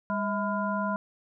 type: harmonic tone with a mistuned harmonic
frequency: 201.3 Hz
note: G3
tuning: 46 cents sharp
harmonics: 1 / 3 / 5 / 7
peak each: -30 / -33 / -31 / -35 dBFS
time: 0.1-0.96 s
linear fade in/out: 0 ms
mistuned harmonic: 3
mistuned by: +110 cents
effects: none